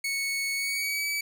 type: tone with pitch glide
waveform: sawtooth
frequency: 2213 to 2290 Hz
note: C#7 to D7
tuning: -3 to -44 cents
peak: -24 dBFS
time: 0.04-1.21 s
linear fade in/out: 5 ms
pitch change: +59 cents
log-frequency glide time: 0.54-1.07 s
effects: none